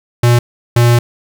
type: tone pair in turn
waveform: square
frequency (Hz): 120 / 119.43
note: B2 / A#2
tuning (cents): -49 / +42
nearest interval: unison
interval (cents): 9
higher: first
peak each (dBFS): -7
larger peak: neither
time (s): 0.23-0.39 / 0.76-0.99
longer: second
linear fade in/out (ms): 5
effects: 8-bit